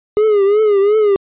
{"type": "tone with vibrato", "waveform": "triangle", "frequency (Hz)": 413.3, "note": "G#4", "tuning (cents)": -8, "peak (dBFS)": -7, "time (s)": [0.17, 1.16], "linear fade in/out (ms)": 0, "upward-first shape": "triangle", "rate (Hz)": 2.8, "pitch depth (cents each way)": 110, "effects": ["resampled to 8000 Hz"]}